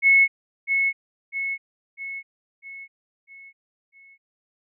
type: tone with echo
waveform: sine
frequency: 2192 Hz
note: C#7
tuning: 20 cents flat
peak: -12 dBFS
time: 0.02-0.28 s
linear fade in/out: 50 ms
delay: 650 ms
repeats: 6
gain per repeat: -6 dB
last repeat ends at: 4.18 s
effects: none